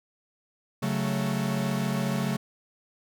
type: chord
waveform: 45% pulse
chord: F# minor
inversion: second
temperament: equal with one note detuned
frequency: 138.59 / 185.53 / 220 Hz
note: C#3 / F#3 / A3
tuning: 0 / +5 / 0 cents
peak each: -30 dBFS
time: 0.82-2.37 s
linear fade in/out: 10 ms
effects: none